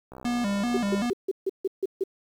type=click train; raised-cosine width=1 ms; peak=-28 dBFS; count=61; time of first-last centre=0.12-1.059 s; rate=63.9 Hz
type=tone with vibrato; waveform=square; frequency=220 Hz; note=A3; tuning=in tune; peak=-25 dBFS; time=0.25-1.1 s; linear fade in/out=0 ms; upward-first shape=square; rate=2.6 Hz; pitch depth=160 cents each way
type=tone bursts; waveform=sine; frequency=385.3 Hz; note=G4; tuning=30 cents flat; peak=-22 dBFS; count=8; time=0.74-2.038 s; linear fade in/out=5 ms; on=31 ms; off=150 ms
effects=low-pass 9000 Hz 12 dB/octave + 9-bit